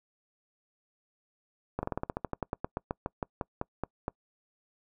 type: slowing click train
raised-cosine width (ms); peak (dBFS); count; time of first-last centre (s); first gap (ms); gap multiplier
1; -17; 21; 1.79-4.081; 40; 1.1
effects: noise-tail reverb RT60 0.1 s tail -26 dB re dry